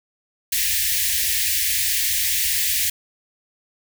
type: band-stop noise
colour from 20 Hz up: white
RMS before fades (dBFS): -21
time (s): 0.52-2.9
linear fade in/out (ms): 5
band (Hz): 100 to 1700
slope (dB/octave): 96
effects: none